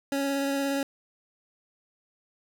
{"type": "tone with vibrato", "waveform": "25% pulse", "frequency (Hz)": 277.2, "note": "C#4", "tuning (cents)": 0, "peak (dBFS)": -22, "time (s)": [0.12, 0.83], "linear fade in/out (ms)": 2, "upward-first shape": "triangle", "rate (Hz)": 17, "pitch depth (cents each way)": 16, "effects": []}